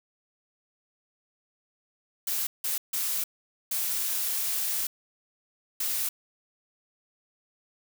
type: noise bursts at uneven times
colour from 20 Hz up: blue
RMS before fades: -29 dBFS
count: 5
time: 2.27-2.47 / 2.64-2.78 / 2.93-3.24 / 3.71-4.87 / 5.8-6.09 s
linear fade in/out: 5 ms
effects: none